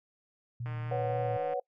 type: tone with vibrato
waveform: sine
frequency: 118.4 Hz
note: A#2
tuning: 27 cents sharp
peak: -34 dBFS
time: 0.6-1.37 s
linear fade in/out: 5 ms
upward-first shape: triangle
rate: 3.8 Hz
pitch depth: 37 cents each way
type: click train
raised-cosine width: 0.5 ms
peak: -31 dBFS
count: 134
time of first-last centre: 0.66-1.535 s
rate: 152 Hz
type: chord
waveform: sine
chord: B suspended second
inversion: none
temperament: just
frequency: 493.9 / 555.6 / 740.8 Hz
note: B4 / C#5 / F#5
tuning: 0 / +4 / +2 cents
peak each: -34 dBFS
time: 0.91-1.6 s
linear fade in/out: 5 ms
effects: noise-tail reverb RT60 0.1 s tail -25 dB re dry